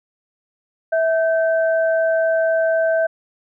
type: tone pair together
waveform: sine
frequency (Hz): 652 / 1548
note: E5 / G6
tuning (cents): -19 / -22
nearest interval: octave + minor third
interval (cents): 1497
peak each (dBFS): -15 / -24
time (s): 0.92-3.07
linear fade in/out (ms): 10
effects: none